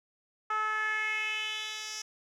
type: tone with band-pass filter sweep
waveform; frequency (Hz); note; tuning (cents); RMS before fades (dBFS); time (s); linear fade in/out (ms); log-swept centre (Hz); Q
10% pulse; 431.2; A4; -35; -33; 0.5-2.02; 5; 1200 to 5300; 3.6
effects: none